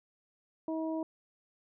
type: harmonic tone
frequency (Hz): 320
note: D#4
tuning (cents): +49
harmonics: 1 / 2 / 3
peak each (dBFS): -33 / -38 / -44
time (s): 0.68-1.03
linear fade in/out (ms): 2
effects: none